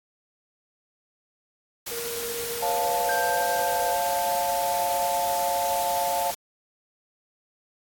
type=noise; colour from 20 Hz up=white; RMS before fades=-33 dBFS; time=1.86-6.35 s; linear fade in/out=10 ms
type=tone with pitch glide; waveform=triangle; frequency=469.5 to 503.2 Hz; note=A#4 to B4; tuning=+12 to +32 cents; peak=-31 dBFS; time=1.91-3.95 s; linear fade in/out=5 ms; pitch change=+120 cents; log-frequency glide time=2.5-3.47 s
type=chord; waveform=sine; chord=Db augmented; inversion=none; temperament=equal; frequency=554.4 / 698.5 / 880 Hz; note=Db5 / F5 / A5; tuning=0 / 0 / 0 cents; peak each=-31 / -26 / -27 dBFS; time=2.62-6.31 s; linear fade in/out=10 ms
type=tone with exponential decay; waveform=triangle; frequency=1578 Hz; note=G6; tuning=11 cents sharp; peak=-24 dBFS; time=3.09-5.49 s; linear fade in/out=2 ms; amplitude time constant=520 ms
effects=AAC 64 kbps